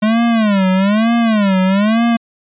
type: tone with vibrato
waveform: square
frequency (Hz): 209.2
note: G#3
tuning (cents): +13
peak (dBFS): -11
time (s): 0.02-2.17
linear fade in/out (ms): 10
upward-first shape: sine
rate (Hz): 1.1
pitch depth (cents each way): 200
effects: resampled to 8000 Hz